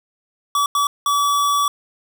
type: tone bursts at uneven times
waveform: square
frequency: 1145 Hz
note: D6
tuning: 44 cents flat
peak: -16 dBFS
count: 3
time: 0.55-0.66 / 0.75-0.87 / 1.06-1.68 s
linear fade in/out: 2 ms
effects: none